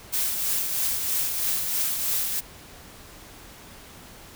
blue noise with tremolo, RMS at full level -24 dBFS, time 0.12-2.41 s, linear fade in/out 20 ms, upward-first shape triangle, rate 3.1 Hz, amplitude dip 45%, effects pink hiss -46 dBFS RMS until 4.35 s

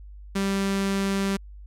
sawtooth tone with notch filter, 196 Hz, G3, in tune, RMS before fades -25 dBFS, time 0.35-1.37 s, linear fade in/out 10 ms, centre 700 Hz, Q 1.8, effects added 50 Hz sine -40 dBFS peak until 1.66 s + low-pass 11000 Hz 12 dB/octave

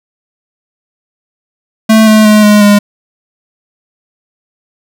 square tone with pitch steps, 220 / 216.2 / 212.5 / 208.9 / 205.3 Hz, A3 / A3 / G#3 / G#3 / G#3, 0 / -30 / +40 / +10 / -20 cents, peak -3 dBFS, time 1.89-2.79 s, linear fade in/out 10 ms, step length 180 ms, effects none

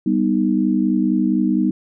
sine chord, G augmented, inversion none, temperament equal, 196 / 246.9 / 311.1 Hz, G3 / B3 / D#4, 0 / 0 / 0 cents, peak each -19 dBFS, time 0.06-1.71 s, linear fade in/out 5 ms, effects none

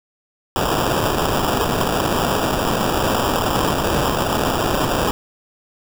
blue noise with sample-and-hold, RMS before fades -19 dBFS, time 0.56-5.11 s, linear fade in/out 0 ms, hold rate 2100 Hz, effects none

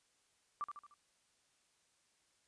sine tone with echo, 1174.7 Hz, D6, in tune, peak -36 dBFS, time 0.61-0.64 s, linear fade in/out 0 ms, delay 75 ms, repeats 4, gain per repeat -6 dB, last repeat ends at 0.94 s, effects white hiss -75 dBFS RMS until 2.47 s + resampled to 22050 Hz

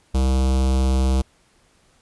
square tone with notch filter, 65.41 Hz, C2, in tune, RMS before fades -18 dBFS, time 0.14-1.22 s, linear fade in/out 10 ms, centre 1800 Hz, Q 0.92, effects pink hiss -59 dBFS RMS until 2.01 s + resampled to 24000 Hz

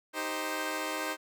10% pulse chord, C minor, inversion first, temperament equal, 311.1 / 392 / 523.3 Hz, Eb4 / G4 / C5, 0 / 0 / 0 cents, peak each -27 / -31 / -28 dBFS, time 0.13-1.17 s, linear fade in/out 50 ms, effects none

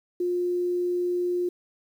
sine tone, 355 Hz, F4, 28 cents sharp, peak -23 dBFS, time 0.2-1.49 s, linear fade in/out 5 ms, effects 9-bit

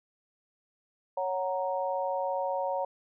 sine chord, F# major, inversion second, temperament equal, 554.4 / 740 / 932.3 Hz, C#5 / F#5 / A#5, 0 / 0 / 0 cents, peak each -31 / -34 / -33 dBFS, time 1.17-2.85 s, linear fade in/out 5 ms, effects none

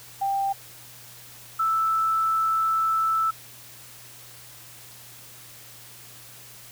sine tone pair in turn, 788 / 1318 Hz, G5 / E6, +9 / -1 cents, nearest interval major sixth, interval 890 cents, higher second, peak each -22 / -20 dBFS, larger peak second, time 0.21-0.53 / 1.59-3.31 s, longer second, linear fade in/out 10 ms, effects added 120 Hz sine -54 dBFS peak until 6.71 s + white hiss -46 dBFS RMS until 6.71 s

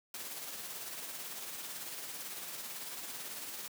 white noise with tremolo, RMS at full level -42 dBFS, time 0.14-3.68 s, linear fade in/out 2 ms, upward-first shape sine, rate 18 Hz, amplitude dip 35%, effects high-pass 150 Hz 12 dB/octave

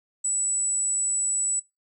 sine tone, 7902 Hz, B8, in tune, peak -22 dBFS, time 0.24-1.6 s, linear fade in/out 10 ms, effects noise-tail reverb RT60 0.2 s tail -22 dB re dry

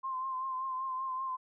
sine tone with vibrato, 1046.5 Hz, C6, in tune, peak -33 dBFS, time 0.03-1.37 s, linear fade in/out 20 ms, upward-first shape triangle, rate 5.2 Hz, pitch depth 43 cents each way, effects none

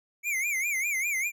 square tone with vibrato, 2231 Hz, C#7, 11 cents sharp, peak -27 dBFS, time 0.23-1.32 s, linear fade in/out 50 ms, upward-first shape sine, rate 5 Hz, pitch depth 150 cents each way, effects none

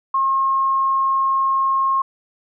sine tone, 1076 Hz, C6, 48 cents sharp, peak -15 dBFS, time 0.14-2.02 s, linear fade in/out 5 ms, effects none

